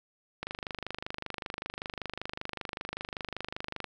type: click train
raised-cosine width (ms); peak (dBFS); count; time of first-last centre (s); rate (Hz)
0.3; -19; 87; 0.43-3.843; 25.2
effects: none